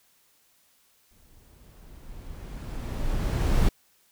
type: noise with exponential growth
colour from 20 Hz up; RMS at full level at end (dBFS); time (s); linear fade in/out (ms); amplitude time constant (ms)
brown; -19; 1.11-3.69; 5; 560
effects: white hiss -64 dBFS RMS until 4.11 s